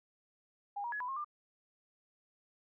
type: tone with pitch steps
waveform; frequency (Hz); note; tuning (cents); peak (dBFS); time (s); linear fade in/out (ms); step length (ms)
sine; 811 / 951 / 1689 / 994 / 1074 / 1195; G#5 / A#5 / G#6 / B5 / C6 / D6; -41 / +34 / +29 / +11 / +45 / +30; -36; 0.76-1.246; 10; 81
effects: none